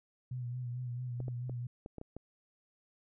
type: tone with vibrato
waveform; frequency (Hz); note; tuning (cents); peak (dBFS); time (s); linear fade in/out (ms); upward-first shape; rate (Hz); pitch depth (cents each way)
sine; 123.47; B2; 0; -36; 0.31-1.67; 5; sine; 4.5; 44
type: clicks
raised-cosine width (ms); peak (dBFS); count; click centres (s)
2; -30; 7; 1.203 / 1.282 / 1.496 / 1.861 / 1.983 / 2.014 / 2.166
effects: none